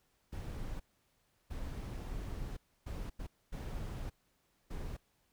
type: noise bursts at uneven times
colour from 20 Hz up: brown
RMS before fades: -41 dBFS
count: 6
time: 0.32-0.8 / 1.5-2.57 / 2.86-3.1 / 3.19-3.27 / 3.52-4.1 / 4.7-4.97 s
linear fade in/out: 10 ms
effects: pink hiss -75 dBFS RMS until 5.32 s